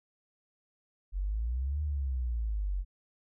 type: exponential two-way sweep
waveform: sine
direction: up then down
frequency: 44.72 to 76 to 44.72 Hz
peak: -29 dBFS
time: 1.12-2.85 s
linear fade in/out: 50 ms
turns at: 1.82 s
effects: none